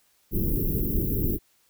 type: band-stop noise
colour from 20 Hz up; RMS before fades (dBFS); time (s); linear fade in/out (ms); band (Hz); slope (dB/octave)
pink; -25; 0.31-1.39; 50; 420 to 13000; 48
effects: white hiss -65 dBFS RMS until 1.69 s